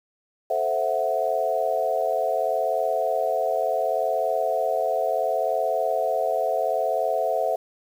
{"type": "chord", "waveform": "sine", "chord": "F# half-diminished seventh", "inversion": "first", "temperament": "equal", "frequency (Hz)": [440, 523.3, 659.3, 740], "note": ["A4", "C5", "E5", "F#5"], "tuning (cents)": [0, 0, 0, 0], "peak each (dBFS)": [-30, -27, -24, -27], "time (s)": [0.5, 7.56], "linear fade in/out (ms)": 5, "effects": ["8-bit"]}